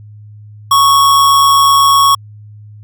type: tone with amplitude modulation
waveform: square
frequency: 1108.7 Hz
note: C#6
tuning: in tune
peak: -5 dBFS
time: 0.71-2.15 s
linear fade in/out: 5 ms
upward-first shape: sine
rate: 148 Hz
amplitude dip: 30%
effects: added 105 Hz sine -32 dBFS peak until 2.83 s